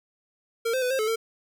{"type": "tone with pitch steps", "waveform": "square", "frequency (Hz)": [459.5, 519, 499.8, 531, 432.9, 451.9], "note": ["A#4", "C5", "B4", "C5", "A4", "A4"], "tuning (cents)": [-25, -14, 21, 25, -28, 46], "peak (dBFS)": -24, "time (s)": [0.65, 1.16], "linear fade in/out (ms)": 10, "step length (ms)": 85, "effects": []}